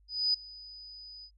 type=tone with ADSR envelope; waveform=sine; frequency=4978 Hz; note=D#8; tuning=in tune; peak=-23 dBFS; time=0.08-1.31 s; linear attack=260 ms; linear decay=6 ms; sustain=-22 dB; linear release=71 ms; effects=added 50 Hz sine -60 dBFS peak until 1.37 s